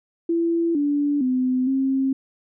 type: tone with pitch steps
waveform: sine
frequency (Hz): 335.8 / 289.2 / 255.2 / 267.4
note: E4 / D4 / C4 / C4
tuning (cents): +32 / -27 / -43 / +38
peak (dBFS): -18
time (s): 0.29-2.13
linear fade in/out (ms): 5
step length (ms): 460
effects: none